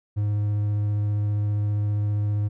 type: tone with vibrato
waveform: triangle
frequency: 103.83 Hz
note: G#2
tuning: in tune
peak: -19 dBFS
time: 0.16-2.49 s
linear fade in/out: 20 ms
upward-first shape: sine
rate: 15 Hz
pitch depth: 9 cents each way
effects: none